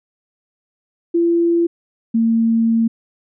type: tone pair in turn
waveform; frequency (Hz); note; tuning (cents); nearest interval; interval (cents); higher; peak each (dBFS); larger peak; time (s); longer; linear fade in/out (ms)
sine; 339.7 / 227.6; F4 / A#3; -48 / -41; perfect fifth; 693; first; -12; neither; 1.14-1.67 / 2.14-2.88; second; 10
effects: none